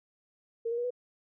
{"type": "tone with pitch steps", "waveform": "sine", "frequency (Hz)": [459.3, 470.6, 482.1, 494], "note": ["A#4", "A#4", "B4", "B4"], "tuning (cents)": [-26, 16, -42, 0], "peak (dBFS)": -29, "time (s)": [0.65, 0.906], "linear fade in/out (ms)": 10, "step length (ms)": 64, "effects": []}